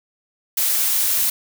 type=noise; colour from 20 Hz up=blue; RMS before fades=-19 dBFS; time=0.57-1.3 s; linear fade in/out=5 ms; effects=none